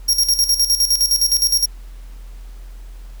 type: tone with tremolo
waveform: sawtooth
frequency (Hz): 5590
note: F8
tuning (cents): +1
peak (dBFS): -9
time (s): 0.08-1.66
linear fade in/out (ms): 10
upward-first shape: square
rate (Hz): 9.7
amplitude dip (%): 70
effects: added 42 Hz sine -32 dBFS peak until 3.2 s + pink hiss -51 dBFS RMS until 3.2 s